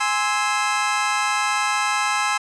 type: chord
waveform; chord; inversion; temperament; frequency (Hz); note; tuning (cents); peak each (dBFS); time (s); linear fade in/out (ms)
25% pulse; Ab augmented; none; equal with one note detuned; 830.6 / 1046.5 / 1308.6; Ab5 / C6 / E6; 0 / 0 / -13; -20; 0-2.38; 10
effects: resampled to 22050 Hz + 8-bit